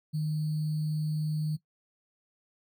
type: tone with sample-and-hold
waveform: sine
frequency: 153.9 Hz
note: D#3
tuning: 19 cents flat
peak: -27 dBFS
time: 0.13-1.57 s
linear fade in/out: 20 ms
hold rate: 4410 Hz
effects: noise-tail reverb RT60 0.1 s tail -18 dB re dry